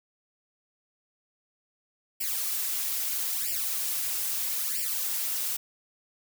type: noise with flanger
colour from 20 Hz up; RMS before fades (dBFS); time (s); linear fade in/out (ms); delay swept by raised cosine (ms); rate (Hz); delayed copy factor
blue; -30; 2.2-5.57; 10; 0.39 to 6.29; 0.77; +1
effects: none